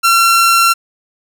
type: tone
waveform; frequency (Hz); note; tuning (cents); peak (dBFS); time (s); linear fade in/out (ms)
sawtooth; 1361; F6; -45; -4; 0.03-0.74; 20
effects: none